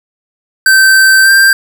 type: tone with pitch glide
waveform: square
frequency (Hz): 1551 to 1579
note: G6 to G6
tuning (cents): -19 to +12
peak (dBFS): -4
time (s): 0.66-1.53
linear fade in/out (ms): 2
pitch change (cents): +31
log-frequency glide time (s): 1.23-1.29
effects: none